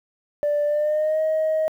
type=tone with pitch glide; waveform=sine; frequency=587.3 to 629.5 Hz; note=D5 to D#5; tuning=0 to +20 cents; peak=-17 dBFS; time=0.43-1.68 s; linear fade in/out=0 ms; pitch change=+120 cents; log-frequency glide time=0.65-1.21 s; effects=tanh soft clip ceiling -16 dBFS + 9-bit